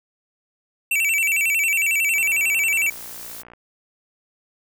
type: tone with vibrato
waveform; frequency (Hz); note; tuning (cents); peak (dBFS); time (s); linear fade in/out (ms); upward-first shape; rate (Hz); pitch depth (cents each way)
square; 2489; D#7; 0; -18; 0.91-2.9; 5; square; 11; 140
type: click train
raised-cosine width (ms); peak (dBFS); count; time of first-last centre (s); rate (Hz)
0.5; -28; 82; 2.16-3.535; 58.9
type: noise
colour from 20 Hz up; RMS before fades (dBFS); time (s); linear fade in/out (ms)
blue; -36; 2.89-3.43; 20
effects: none